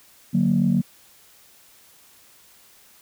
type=chord; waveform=sine; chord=D augmented; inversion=none; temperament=equal; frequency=146.83 / 185 / 233.1 Hz; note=D3 / F#3 / A#3; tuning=0 / 0 / 0 cents; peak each=-23 / -19 / -20 dBFS; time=0.33-0.82 s; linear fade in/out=20 ms; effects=tanh soft clip ceiling -9 dBFS + white hiss -53 dBFS RMS until 3.01 s